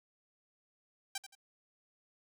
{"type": "tone with echo", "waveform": "5% pulse", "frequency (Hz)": 784, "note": "G5", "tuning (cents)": 0, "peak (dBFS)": -24, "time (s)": [1.15, 1.18], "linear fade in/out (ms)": 5, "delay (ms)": 86, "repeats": 2, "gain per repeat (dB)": -11, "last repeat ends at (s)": 1.352, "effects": []}